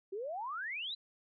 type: exponential sweep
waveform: sine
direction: up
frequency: 370 to 4113 Hz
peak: -37 dBFS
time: 0.12-0.95 s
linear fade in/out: 10 ms
effects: none